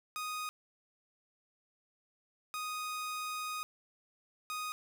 sawtooth tone bursts at uneven times, 1244.5 Hz, D#6, in tune, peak -33 dBFS, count 3, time 0.16-0.49 / 2.54-3.63 / 4.5-4.72 s, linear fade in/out 0 ms, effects none

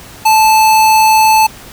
square tone, 874 Hz, A5, 12 cents flat, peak -6 dBFS, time 0.25-1.47 s, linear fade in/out 10 ms, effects pink hiss -34 dBFS RMS until 1.72 s

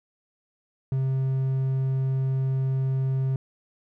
triangle tone, 132.8 Hz, C3, 26 cents sharp, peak -20 dBFS, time 0.92-3.36 s, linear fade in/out 2 ms, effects none

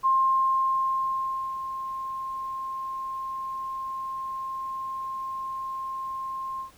sine tone with ADSR envelope, 1060 Hz, C6, 22 cents sharp, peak -18 dBFS, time 0.03-6.71 s, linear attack 29 ms, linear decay 1500 ms, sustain -12 dB, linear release 110 ms, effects pink hiss -56 dBFS RMS until 6.77 s

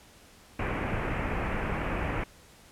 pink low-pass noise, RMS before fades -31 dBFS, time 0.59-2.24 s, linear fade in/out 5 ms, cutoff 2600 Hz, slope 48 dB/octave, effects pink hiss -55 dBFS RMS until 2.71 s + low-pass 12000 Hz 12 dB/octave

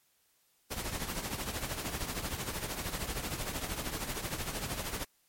pink noise with tremolo, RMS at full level -34 dBFS, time 0.7-5.05 s, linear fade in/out 20 ms, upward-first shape triangle, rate 13 Hz, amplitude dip 70%, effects white hiss -71 dBFS RMS until 5.28 s + MP3 64 kbps

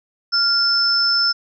sine tone pair together, 1396.9 / 5274 Hz, F6 / E8, 0 / 0 cents, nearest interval octave + major seventh, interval 2300 cents, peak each -21 / -15 dBFS, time 0.32-1.33 s, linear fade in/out 20 ms, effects none

